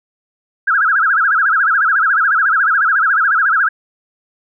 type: tone with vibrato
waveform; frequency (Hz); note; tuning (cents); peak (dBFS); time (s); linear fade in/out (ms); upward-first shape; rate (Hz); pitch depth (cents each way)
sine; 1454; F#6; -31; -10; 0.67-3.69; 10; sine; 14; 220
effects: none